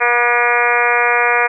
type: harmonic tone with a mistuned harmonic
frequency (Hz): 240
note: B3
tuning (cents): -49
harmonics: 2 / 3 / 4 / 5 / 6 / 7 / 8 / 9 / 10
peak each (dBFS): -20 / -20 / -20 / -20 / -20 / -20 / -20 / -20 / -20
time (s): 0-1.48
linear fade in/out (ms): 20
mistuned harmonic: 6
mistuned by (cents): +17
effects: none